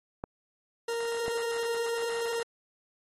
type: clicks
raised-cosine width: 1 ms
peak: -20 dBFS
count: 2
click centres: 0.239 / 1.281 s
type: tone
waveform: 40% pulse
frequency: 465 Hz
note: A#4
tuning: 4 cents flat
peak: -29 dBFS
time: 0.88-2.43 s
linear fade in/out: 5 ms
effects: AAC 32 kbps